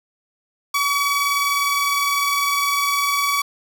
sawtooth tone pair together, 1134.1 / 2288 Hz, C#6 / D7, +39 / -46 cents, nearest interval octave, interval 1215 cents, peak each -15 / -21 dBFS, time 0.74-3.42 s, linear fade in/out 5 ms, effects none

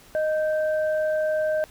sine tone pair together, 620 / 1558.3 Hz, D#5 / G6, -6 / -11 cents, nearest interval octave + major third, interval 1595 cents, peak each -21 / -33 dBFS, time 0.15-1.64 s, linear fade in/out 0 ms, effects pink hiss -51 dBFS RMS until 1.7 s

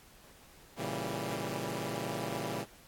10% pulse chord, A# diminished seventh, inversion none, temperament equal with one note detuned, 115.6 / 138.59 / 164.81 / 196 Hz, A#2 / C#3 / E3 / G3, -14 / 0 / 0 / 0 cents, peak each -32 dBFS, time 0.76-2.66 s, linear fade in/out 50 ms, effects pink hiss -58 dBFS RMS until 2.87 s + AAC 64 kbps

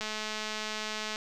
click train, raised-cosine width 0.2 ms, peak -18 dBFS, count 248, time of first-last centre 0.01-1.159 s, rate 215 Hz, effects none

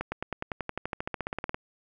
accelerating click train, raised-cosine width 0.5 ms, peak -16 dBFS, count 21, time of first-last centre 0.01-1.544 s, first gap 110 ms, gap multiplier 0.96, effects none

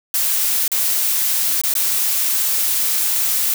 blue noise with dropouts, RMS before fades -18 dBFS, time 0.14-3.54 s, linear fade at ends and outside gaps 2 ms, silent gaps 0.679-0.717 / 1.615-1.636 / 1.739-1.752 s, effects none

